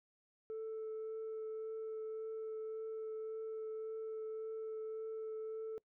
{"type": "tone with vibrato", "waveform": "sine", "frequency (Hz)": 440, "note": "A4", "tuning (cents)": 0, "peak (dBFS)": -38, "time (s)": [0.5, 5.78], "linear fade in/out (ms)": 0, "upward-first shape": "triangle", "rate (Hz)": 1.8, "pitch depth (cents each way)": 10, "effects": ["noise-tail reverb RT60 0.1 s tail -25 dB re dry", "tanh soft clip ceiling -39 dBFS"]}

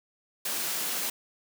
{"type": "high-pass noise", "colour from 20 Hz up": "white", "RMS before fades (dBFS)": -31, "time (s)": [0.45, 1.1], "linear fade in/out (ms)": 5, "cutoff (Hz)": 160, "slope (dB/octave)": 96, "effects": []}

